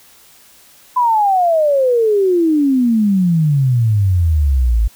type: exponential sweep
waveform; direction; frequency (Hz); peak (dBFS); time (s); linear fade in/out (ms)
sine; down; 1013 to 52.1; -10; 0.96-4.88; 10
effects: white hiss -46 dBFS RMS until 4.95 s